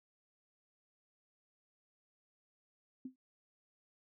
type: tone with exponential decay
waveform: sine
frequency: 258.5 Hz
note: C4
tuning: 21 cents flat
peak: -38 dBFS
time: 3.05-3.16 s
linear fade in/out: 5 ms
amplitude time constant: 22 ms
effects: none

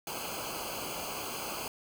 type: noise with comb filter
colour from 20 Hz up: pink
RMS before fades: -38 dBFS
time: 0.07-1.68 s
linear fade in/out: 2 ms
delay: 0.54 ms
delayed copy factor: -0.9
effects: none

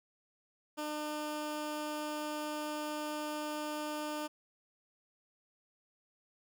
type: tone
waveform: 15% pulse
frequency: 301.5 Hz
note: D4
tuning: 46 cents sharp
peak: -30 dBFS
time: 0.77-4.28 s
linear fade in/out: 20 ms
effects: none

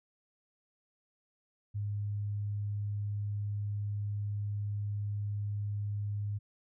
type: tone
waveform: sine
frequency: 102.9 Hz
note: G#2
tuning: 16 cents flat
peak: -32 dBFS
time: 1.74-6.39 s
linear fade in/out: 20 ms
effects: none

